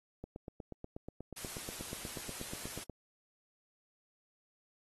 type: click train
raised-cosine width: 2 ms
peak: -30 dBFS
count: 23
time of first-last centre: 0.24-2.897 s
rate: 8.28 Hz
type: noise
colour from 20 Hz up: white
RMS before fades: -45 dBFS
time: 1.36-2.84 s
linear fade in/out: 10 ms
effects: AAC 32 kbps